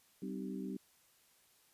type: harmonic tone with a mistuned harmonic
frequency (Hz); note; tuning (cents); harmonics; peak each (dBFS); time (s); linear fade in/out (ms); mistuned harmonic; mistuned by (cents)
64.5; C2; -24; 3 / 4 / 5 / 6; -42 / -44 / -46 / -48; 0.22-0.77; 5; 5; -82
effects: white hiss -69 dBFS RMS until 1.73 s + resampled to 32000 Hz